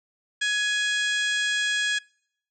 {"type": "harmonic tone with a mistuned harmonic", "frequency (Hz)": 830.6, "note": "G#5", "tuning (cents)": 0, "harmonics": [2, 3, 4, 5, 6, 7, 8, 9, 10], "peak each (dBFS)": [-24, -33, -28, -39, -39, -43, -39, -37, -43], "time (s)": [0.41, 1.99], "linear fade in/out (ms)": 10, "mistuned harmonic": 2, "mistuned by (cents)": 16, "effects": ["noise-tail reverb RT60 0.7 s tail -26 dB re dry"]}